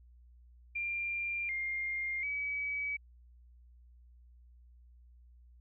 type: tone with pitch steps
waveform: sine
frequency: 2385 / 2117 / 2280 Hz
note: D7 / C7 / C#7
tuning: +26 / +20 / +48 cents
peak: -33 dBFS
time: 0.75-2.97 s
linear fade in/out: 10 ms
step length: 740 ms
effects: added 60 Hz sine -56 dBFS peak until 5.6 s